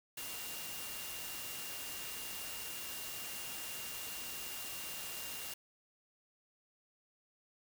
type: tone in noise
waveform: sine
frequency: 2794 Hz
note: F7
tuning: in tune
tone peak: -50 dBFS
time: 0.17-5.54 s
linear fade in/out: 5 ms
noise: white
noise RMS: -44 dBFS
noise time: 0.17-5.54 s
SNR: -9 dB
effects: none